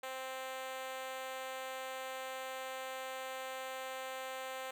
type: tone with high-pass filter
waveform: 5% pulse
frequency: 261.6 Hz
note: C4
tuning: in tune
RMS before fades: -43 dBFS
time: 0.03-4.71 s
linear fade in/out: 5 ms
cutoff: 580 Hz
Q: 3.3
effects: none